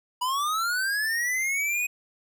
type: linear sweep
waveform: square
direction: up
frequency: 971 to 2509 Hz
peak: -25 dBFS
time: 0.21-1.87 s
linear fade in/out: 10 ms
effects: none